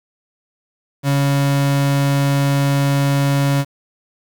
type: tone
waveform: 35% pulse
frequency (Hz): 140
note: C#3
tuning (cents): +18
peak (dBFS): -12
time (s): 1.03-3.65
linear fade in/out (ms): 50
effects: 7-bit